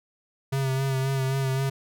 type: tone with vibrato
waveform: square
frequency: 134.1 Hz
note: C3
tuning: 43 cents sharp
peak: -24 dBFS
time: 0.52-1.7 s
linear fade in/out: 10 ms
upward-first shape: sine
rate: 3.8 Hz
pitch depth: 30 cents each way
effects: none